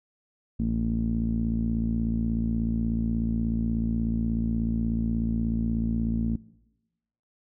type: tone with low-pass filter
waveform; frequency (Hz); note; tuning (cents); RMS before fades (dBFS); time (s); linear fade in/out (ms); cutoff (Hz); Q
sawtooth; 56.5; A1; +47; -26; 0.59-6.36; 5; 230; 7.2
effects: noise-tail reverb RT60 1.0 s tail -21 dB re dry